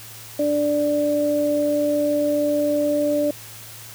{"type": "tone pair together", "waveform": "sine", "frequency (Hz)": [294.1, 587.3], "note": ["D4", "D5"], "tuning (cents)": [3, 0], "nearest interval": "octave", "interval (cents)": 1197, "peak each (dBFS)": [-22, -19], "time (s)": [0.39, 3.31], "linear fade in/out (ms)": 5, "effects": ["added 111 Hz sine -45 dBFS peak until 3.94 s", "white hiss -40 dBFS RMS until 3.94 s"]}